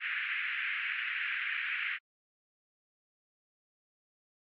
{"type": "band-pass noise", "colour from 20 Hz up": "white", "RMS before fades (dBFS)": -35, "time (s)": [0, 1.99], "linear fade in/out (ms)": 50, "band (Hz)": [1500, 2600], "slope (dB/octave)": 48, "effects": ["AAC 64 kbps"]}